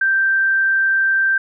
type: tone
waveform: sine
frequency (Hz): 1568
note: G6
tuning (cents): 0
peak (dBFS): -13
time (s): 0.01-1.38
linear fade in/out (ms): 5
effects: none